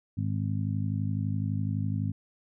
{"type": "harmonic tone", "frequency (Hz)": 51.91, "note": "G#1", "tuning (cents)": 0, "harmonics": [2, 3, 4, 5], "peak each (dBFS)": [-29, -33, -35, -37], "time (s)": [0.17, 2.12], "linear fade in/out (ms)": 10, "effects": []}